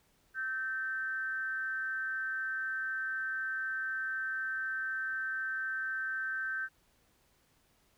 sine tone with amplitude modulation, 1552 Hz, G6, 18 cents flat, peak -30 dBFS, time 0.34-6.69 s, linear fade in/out 50 ms, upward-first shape sine, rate 244 Hz, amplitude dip 60%, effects pink hiss -70 dBFS RMS until 7.97 s

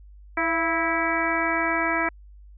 harmonic tone with a mistuned harmonic, 327.5 Hz, E4, 11 cents flat, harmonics 1 / 2 / 3 / 4 / 5 / 6 / 7, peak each -29 / -29 / -29 / -29 / -29 / -29 / -29 dBFS, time 0.37-2.09 s, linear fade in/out 5 ms, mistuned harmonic 2, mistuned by +48 cents, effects added 50 Hz sine -44 dBFS peak until 2.57 s

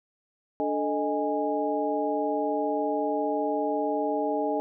sine tone cluster, 292.8 / 438.3 / 620 / 825 Hz, D4 / A4 / D#5 / G#5, -5 / -7 / -6 / -12 cents, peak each -30 dBFS, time 0.6-4.6 s, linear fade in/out 0 ms, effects none

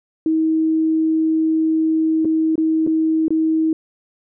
sine tone with dropouts, 318.6 Hz, D#4, 41 cents sharp, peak -14 dBFS, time 0.26-3.73 s, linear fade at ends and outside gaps 2 ms, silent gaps 2.248-2.253 / 2.556-2.579 / 2.866-2.873 / 3.282-3.305 s, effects none

